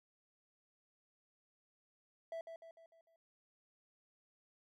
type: tone with echo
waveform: triangle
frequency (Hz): 659.3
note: E5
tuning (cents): 0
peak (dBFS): -39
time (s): 2.32-2.41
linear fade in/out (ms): 2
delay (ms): 150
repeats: 5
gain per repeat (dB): -6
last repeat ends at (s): 3.16
effects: none